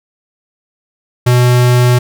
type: tone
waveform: square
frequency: 123.47 Hz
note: B2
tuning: in tune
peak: -7 dBFS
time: 1.26-1.99 s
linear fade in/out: 10 ms
effects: none